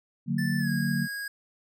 sine chord, D augmented, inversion none, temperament just, 146.83 / 183.54 / 229.4 Hz, D3 / F#3 / A#3, 0 / -14 / -28 cents, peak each -29 dBFS, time 0.26-1.08 s, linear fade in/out 50 ms
square tone with pitch glide, 1760 to 1642.1 Hz, A6 to G#6, 0 to -20 cents, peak -33 dBFS, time 0.38-1.28 s, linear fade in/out 5 ms, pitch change -120 cents, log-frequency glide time 0.59-0.7 s
effects none

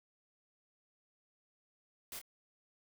white noise with echo, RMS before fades -45 dBFS, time 2.12-2.19 s, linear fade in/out 2 ms, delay 25 ms, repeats 1, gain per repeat -7 dB, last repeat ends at 2.215 s, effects none

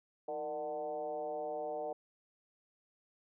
sine tone with frequency modulation, 604 Hz, D5, 48 cents sharp, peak -36 dBFS, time 0.28-1.93 s, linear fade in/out 5 ms, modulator 142 Hz, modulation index 1.3, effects none

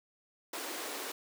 pink high-pass noise, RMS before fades -40 dBFS, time 0.53-1.12 s, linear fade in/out 5 ms, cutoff 270 Hz, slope 48 dB/octave, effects none

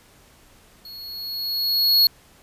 square tone with level ramp, 4334 Hz, C#8, 40 cents flat, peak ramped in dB -38 to -12 dBFS, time 0.85-2.07 s, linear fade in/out 2 ms, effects pink hiss -53 dBFS RMS until 2.42 s + resampled to 32000 Hz

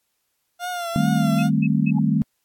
30% pulse tone with vibrato, 698.5 Hz, F5, in tune, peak -23 dBFS, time 0.59-1.5 s, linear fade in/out 50 ms, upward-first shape triangle, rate 2.4 Hz, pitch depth 70 cents each way
sine chord, A half-diminished seventh, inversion second, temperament equal, 155.56 / 196 / 220 / 261.6 Hz, Eb3 / G3 / A3 / C4, 0 / 0 / 0 / 0 cents, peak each -21 / -22 / -21 / -25 dBFS, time 0.96-2.22 s, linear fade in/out 0 ms
sine tone bursts, 2583 Hz, E7, 36 cents flat, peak -29 dBFS, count 3, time 1.38-1.91 s, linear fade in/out 10 ms, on 50 ms, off 190 ms
sine tone with exponential growth, 842 Hz, G#5, 24 cents sharp, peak -27 dBFS, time 1.91-1.99 s, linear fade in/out 5 ms, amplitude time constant 16 ms
effects white hiss -72 dBFS RMS until 2.44 s + AAC 64 kbps

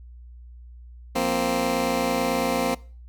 15% pulse chord, F suspended fourth, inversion none, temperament just, 174.61 / 232.8 / 261.9 Hz, F3 / Bb3 / C4, 0 / -2 / +2 cents, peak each -25 / -20 / -19 dBFS, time 1.15-2.75 s, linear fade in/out 10 ms, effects noise-tail reverb RT60 0.4 s tail -22 dB re dry + added 60 Hz sine -41 dBFS peak until 3.08 s

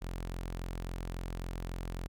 sawtooth tone, 43.65 Hz, F1, in tune, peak -33 dBFS, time 0.01-2.08 s, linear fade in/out 20 ms, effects none

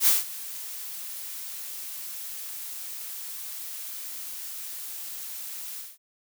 blue noise with ADSR envelope, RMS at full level -18 dBFS, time 0-5.98 s, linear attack 67 ms, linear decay 170 ms, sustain -19 dB, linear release 210 ms, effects none

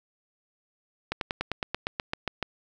slowing click train, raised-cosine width 0.3 ms, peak -12 dBFS, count 12, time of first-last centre 1.12-2.427 s, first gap 92 ms, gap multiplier 1.05, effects none

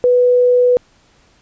sine tone, 493.9 Hz, B4, in tune, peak -8 dBFS, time 0.04-0.77 s, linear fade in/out 0 ms, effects pink hiss -53 dBFS RMS until 1.41 s + resampled to 16000 Hz

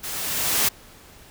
white noise with level ramp, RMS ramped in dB -32 to -19 dBFS, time 0.03-0.69 s, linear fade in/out 10 ms, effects pink hiss -48 dBFS RMS until 1.3 s

